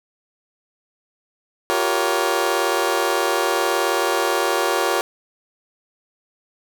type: chord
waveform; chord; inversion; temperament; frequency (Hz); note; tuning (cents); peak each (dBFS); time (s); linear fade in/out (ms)
20% pulse; G half-diminished seventh; third; just; 352.8 / 392 / 470.4 / 564.5; F4 / G4 / Bb4 / Db5; +18 / 0 / +16 / +31; -19; 1.7-5.01; 0
effects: none